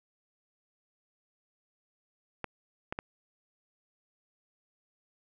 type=clicks; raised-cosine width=0.5 ms; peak=-19 dBFS; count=3; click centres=2.443 / 2.925 / 2.989 s; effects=none